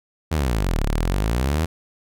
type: exponential two-way sweep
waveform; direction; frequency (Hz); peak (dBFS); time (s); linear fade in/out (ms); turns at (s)
sawtooth; down then up; 84.5 to 33.84 to 84.5; -15; 0.31-1.66; 10; 0.84
effects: none